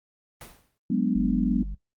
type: noise with exponential decay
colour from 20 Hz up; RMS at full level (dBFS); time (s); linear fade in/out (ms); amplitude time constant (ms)
pink; -40; 0.41-0.78; 2; 80
type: chord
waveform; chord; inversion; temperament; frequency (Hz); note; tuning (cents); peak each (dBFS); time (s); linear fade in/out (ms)
sine; G# half-diminished seventh; third; equal; 185 / 207.7 / 246.9 / 293.7; F#3 / G#3 / B3 / D4; 0 / 0 / 0 / 0; -27 / -26 / -25 / -30; 0.9-1.63; 5
type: harmonic tone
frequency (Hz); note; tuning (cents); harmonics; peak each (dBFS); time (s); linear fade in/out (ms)
49; G1; 0; 1 / 3 / 4; -30 / -45 / -46; 1.15-1.75; 10
effects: noise-tail reverb RT60 0.1 s tail -17 dB re dry + Opus 32 kbps